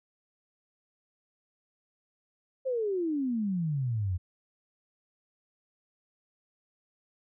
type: exponential sweep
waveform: sine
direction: down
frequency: 539 to 85.8 Hz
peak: -27 dBFS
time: 2.65-4.18 s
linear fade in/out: 20 ms
effects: none